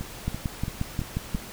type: two click trains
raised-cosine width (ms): 5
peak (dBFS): -19 / -14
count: 5 / 7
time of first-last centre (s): 0.01-1.352 / 0.28-1.348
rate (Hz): 2.98 / 5.62
effects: pink hiss -41 dBFS RMS until 1.52 s